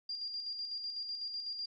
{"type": "tone with tremolo", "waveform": "sine", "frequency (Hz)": 4792, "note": "D8", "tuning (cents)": 34, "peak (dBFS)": -36, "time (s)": [0.09, 1.66], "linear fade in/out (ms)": 5, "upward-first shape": "square", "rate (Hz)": 8, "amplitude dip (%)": 40, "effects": []}